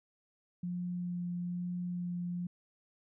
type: tone with vibrato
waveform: sine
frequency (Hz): 176.7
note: F3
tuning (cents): +21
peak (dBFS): -34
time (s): 0.63-2.47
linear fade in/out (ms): 5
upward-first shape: sine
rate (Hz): 1.1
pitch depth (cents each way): 10
effects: none